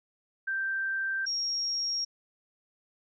sine tone pair in turn, 1568 / 5584 Hz, G6 / F8, 0 / -1 cents, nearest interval octave + minor seventh, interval 2199 cents, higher second, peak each -28 dBFS, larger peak neither, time 0.47-1.26 / 1.26-2.05 s, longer neither, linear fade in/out 10 ms, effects none

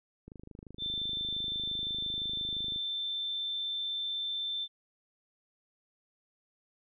click train, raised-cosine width 3 ms, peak -34 dBFS, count 65, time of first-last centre 0.28-2.761 s, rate 25.8 Hz
sine tone, 3552 Hz, A7, 16 cents sharp, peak -32 dBFS, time 0.78-4.68 s, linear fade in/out 50 ms
effects none

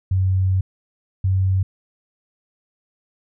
sine tone pair in turn, 94.1 / 94.75 Hz, F#2 / F#2, +30 / +42 cents, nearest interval unison, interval 12 cents, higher second, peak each -15 dBFS, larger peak neither, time 0.11-0.61 / 1.24-1.63 s, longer first, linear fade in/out 5 ms, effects none

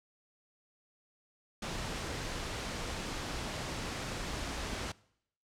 pink noise, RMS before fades -38 dBFS, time 1.62-4.92 s, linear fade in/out 5 ms, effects noise-tail reverb RT60 0.7 s tail -22 dB re dry + low-pass 7000 Hz 12 dB/octave

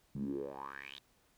10% pulse tone with band-pass filter sweep, 68.7 Hz, C#2, 15 cents flat, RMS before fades -42 dBFS, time 0.15-0.99 s, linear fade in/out 5 ms, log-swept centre 160 to 3800 Hz, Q 6.8, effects pink hiss -71 dBFS RMS until 1.37 s

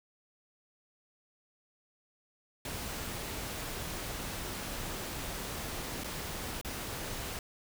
pink noise with dropouts, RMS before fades -39 dBFS, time 2.65-7.39 s, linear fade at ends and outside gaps 2 ms, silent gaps 6.037-6.043 / 6.613-6.647 s, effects none

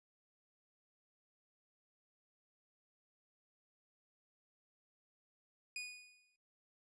sawtooth tone with exponential decay, 2475 Hz, D#7, 10 cents flat, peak -36 dBFS, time 5.76-6.36 s, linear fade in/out 2 ms, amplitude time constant 130 ms, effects noise-tail reverb RT60 0.3 s tail -25 dB re dry + resampled to 22050 Hz

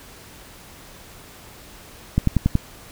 click train, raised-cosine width 5 ms, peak -4 dBFS, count 5, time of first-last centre 2.18-2.554 s, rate 10.7 Hz, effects pink hiss -44 dBFS RMS until 2.91 s

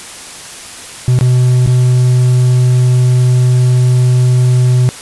triangle tone with dropouts, 125.4 Hz, B2, 27 cents sharp, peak -4 dBFS, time 1.08-4.89 s, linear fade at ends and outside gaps 0 ms, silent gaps 1.189-1.21 / 1.662-1.674 s, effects white hiss -29 dBFS RMS until 5.01 s + resampled to 24000 Hz

